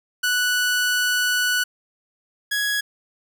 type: tone pair in turn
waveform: sawtooth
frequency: 1480 / 1668.2 Hz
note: F#6 / G#6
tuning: 0 / +7 cents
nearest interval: major second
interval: 207 cents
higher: second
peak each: -15 / -17 dBFS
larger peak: first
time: 0.23-1.64 / 2.51-2.81 s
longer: first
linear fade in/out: 10 ms
effects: none

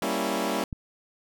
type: chord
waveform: 15% pulse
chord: G diminished seventh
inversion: none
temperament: equal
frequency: 196 / 233.1 / 277.2 / 329.6 Hz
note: G3 / Bb3 / Db4 / Fb4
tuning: 0 / 0 / 0 / 0 cents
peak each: -25 dBFS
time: 0.02-0.64 s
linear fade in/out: 2 ms
type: click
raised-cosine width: 5 ms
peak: -21 dBFS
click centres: 0.728 s
effects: none

